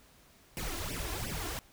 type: noise with flanger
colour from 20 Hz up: pink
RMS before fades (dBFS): -37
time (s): 0.57-1.59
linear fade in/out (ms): 0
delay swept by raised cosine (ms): 0.36 to 2.96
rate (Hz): 2.8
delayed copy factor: +0.95
effects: pink hiss -61 dBFS RMS until 1.72 s